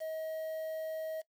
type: tone with quantisation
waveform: triangle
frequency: 635 Hz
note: D#5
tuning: 35 cents sharp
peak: -34 dBFS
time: 0-1.22 s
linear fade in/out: 20 ms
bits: 9
effects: noise-tail reverb RT60 0.1 s tail -20 dB re dry